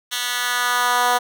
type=tone with high-pass filter sweep; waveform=10% pulse; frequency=245.2 Hz; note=B3; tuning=12 cents flat; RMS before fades=-20 dBFS; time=0.11-1.19 s; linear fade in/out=20 ms; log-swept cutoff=2700 to 710 Hz; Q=1.4; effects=none

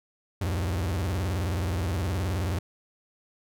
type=tone with vibrato; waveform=40% pulse; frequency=88.4 Hz; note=F2; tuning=22 cents sharp; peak=-25 dBFS; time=0.41-2.59 s; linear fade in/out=5 ms; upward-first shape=sine; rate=19 Hz; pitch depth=250 cents each way; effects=none

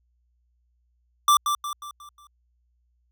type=tone with echo; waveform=square; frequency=1174 Hz; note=D6; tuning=1 cent flat; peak=-15 dBFS; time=1.28-1.37 s; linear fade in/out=2 ms; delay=180 ms; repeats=5; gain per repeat=-7 dB; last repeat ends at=2.27 s; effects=added 60 Hz sine -65 dBFS peak until 3.11 s

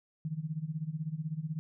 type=tone with tremolo; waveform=sine; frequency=156.6 Hz; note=D#3; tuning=11 cents sharp; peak=-30 dBFS; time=0.25-1.59 s; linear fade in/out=0 ms; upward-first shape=sine; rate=16 Hz; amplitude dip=85%; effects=none

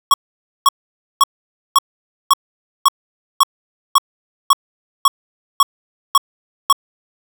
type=tone bursts; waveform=square; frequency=1108 Hz; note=C#6; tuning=1 cent flat; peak=-7 dBFS; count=13; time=0.11-6.727 s; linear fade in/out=2 ms; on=29 ms; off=520 ms; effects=none

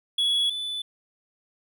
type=tone pair in turn; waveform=triangle; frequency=3370 / 3487 Hz; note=G#7 / A7; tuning=+25 / -16 cents; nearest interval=minor second; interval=59 cents; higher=second; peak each=-19 / -27 dBFS; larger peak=first; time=0.18-0.5 / 0.5-0.82 s; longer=neither; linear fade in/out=5 ms; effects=none

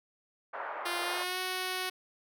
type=band-pass noise; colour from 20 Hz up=pink; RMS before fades=-39 dBFS; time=0.53-1.24 s; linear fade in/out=10 ms; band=600 to 1600 Hz; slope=24 dB/octave
type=tone with pitch glide; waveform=5% pulse; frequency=349.2 to 370 Hz; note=F4 to F#4; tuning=0 to 0 cents; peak=-21 dBFS; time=0.85-1.9 s; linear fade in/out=10 ms; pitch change=+100 cents; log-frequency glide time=1.03-1.39 s
effects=none

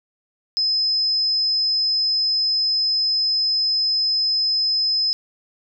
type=tone; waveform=sine; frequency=5100 Hz; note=D#8; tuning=42 cents sharp; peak=-17 dBFS; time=0.57-5.13 s; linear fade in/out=0 ms; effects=none

